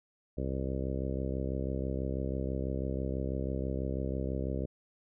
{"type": "harmonic tone", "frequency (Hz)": 66.1, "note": "C2", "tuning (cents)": 18, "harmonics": [1, 2, 3, 4, 5, 6, 7, 8, 9], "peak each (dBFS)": [-35, -38, -40, -41, -42, -43, -43, -44, -45], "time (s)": [0.37, 4.66], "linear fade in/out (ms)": 10, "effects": []}